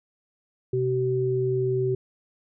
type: tone pair together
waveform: sine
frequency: 127.9 / 380.7 Hz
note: C3 / F#4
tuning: -39 / +49 cents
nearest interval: octave + perfect fifth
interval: 1888 cents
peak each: -26 / -23 dBFS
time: 0.73-1.95 s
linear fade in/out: 5 ms
effects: none